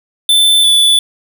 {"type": "tone pair in turn", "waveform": "square", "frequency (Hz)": [3532, 3471], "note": ["A7", "A7"], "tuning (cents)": [6, -24], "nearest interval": "unison", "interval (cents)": 30, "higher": "first", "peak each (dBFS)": -7, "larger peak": "neither", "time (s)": [[0.29, 0.64], [0.64, 0.99]], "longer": "neither", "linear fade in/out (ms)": 2, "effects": []}